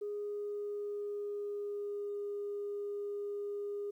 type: tone with pitch glide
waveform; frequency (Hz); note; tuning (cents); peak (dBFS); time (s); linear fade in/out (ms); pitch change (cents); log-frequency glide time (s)
sine; 413 to 408; G#4 to G#4; -10 to -31; -35; 0.01-3.91; 10; -21; 0.14-2.26
effects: tanh soft clip ceiling -32 dBFS + 12-bit